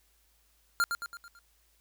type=tone with echo; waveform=square; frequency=1396.9 Hz; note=F6; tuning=in tune; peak=-24 dBFS; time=0.8-0.84 s; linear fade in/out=0 ms; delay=110 ms; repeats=5; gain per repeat=-6 dB; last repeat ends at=1.39 s; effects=added 54 Hz sine -69 dBFS peak until 1.8 s + white hiss -69 dBFS RMS until 1.8 s

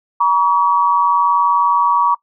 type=tone pair together; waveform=sine; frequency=954.4 / 1135 Hz; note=A#5 / C#6; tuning=+41 / +41 cents; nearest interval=minor third; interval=300 cents; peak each=-13 dBFS; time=0.2-2.15 s; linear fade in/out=10 ms; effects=noise-tail reverb RT60 0.1 s tail -22 dB re dry

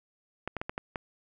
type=clicks; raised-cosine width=0.5 ms; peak=-18 dBFS; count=6; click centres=0.476 / 0.567 / 0.615 / 0.695 / 0.779 / 0.958 s; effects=none

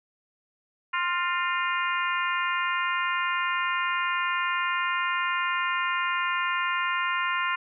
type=harmonic tone with a mistuned harmonic; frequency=350 Hz; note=F4; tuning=4 cents sharp; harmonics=3 / 4 / 5 / 6 / 7 / 8; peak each=-28 / -30 / -32 / -34 / -35 / -36 dBFS; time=0.93-7.56 s; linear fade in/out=10 ms; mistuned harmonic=5; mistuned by=+49 cents; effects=none

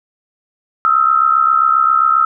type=tone pair together; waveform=sine; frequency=1273 / 1340.5 Hz; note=D#6 / E6; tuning=+39 / +29 cents; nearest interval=minor second; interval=90 cents; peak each=-12 dBFS; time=0.85-2.25 s; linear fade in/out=0 ms; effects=none

